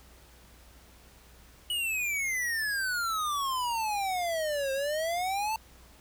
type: exponential two-way sweep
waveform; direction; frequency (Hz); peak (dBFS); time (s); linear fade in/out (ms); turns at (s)
square; down then up; 2950 to 531 to 898; -29; 1.7-5.56; 2; 4.72
effects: added 60 Hz sine -56 dBFS peak until 6 s + pink hiss -57 dBFS RMS until 6 s